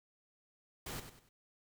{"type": "noise with echo", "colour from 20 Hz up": "pink", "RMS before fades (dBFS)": -43, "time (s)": [0.86, 1], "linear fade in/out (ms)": 5, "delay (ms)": 97, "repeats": 3, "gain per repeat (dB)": -9, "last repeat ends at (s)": 1.291, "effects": []}